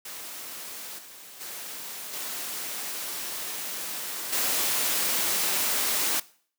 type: noise with level steps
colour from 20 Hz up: white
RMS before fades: -39 / -46 / -38 / -34 / -26 dBFS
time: 0.05-6.2 s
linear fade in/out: 5 ms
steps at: 0.98 / 1.4 / 2.13 / 4.32 s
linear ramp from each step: 10 ms
effects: noise-tail reverb RT60 0.5 s tail -20 dB re dry + high-pass 200 Hz 12 dB/octave